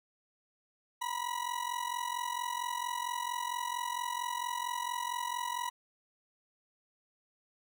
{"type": "ring-modulated tone", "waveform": "40% pulse", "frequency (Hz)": 973, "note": "B5", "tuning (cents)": -26, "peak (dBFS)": -30, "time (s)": [1.01, 5.7], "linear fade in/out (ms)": 10, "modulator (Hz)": 22.2, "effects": []}